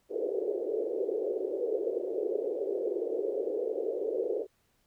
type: band-pass noise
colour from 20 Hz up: white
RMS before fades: -32 dBFS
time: 0.09-4.47 s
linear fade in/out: 50 ms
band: 380 to 490 Hz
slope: 48 dB/octave
effects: pink hiss -72 dBFS RMS until 4.86 s